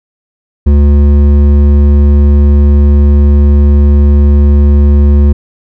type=tone with hard clipping; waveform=sine; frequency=72 Hz; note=D2; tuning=34 cents flat; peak=-4 dBFS; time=0.66-5.33 s; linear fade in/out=10 ms; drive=10 dB; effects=none